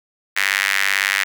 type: tone with high-pass filter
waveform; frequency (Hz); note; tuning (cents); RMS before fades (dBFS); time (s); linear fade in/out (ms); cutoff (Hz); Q
sawtooth; 98; G2; 0; -19; 0.36-1.24; 10; 1900; 3.5
effects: none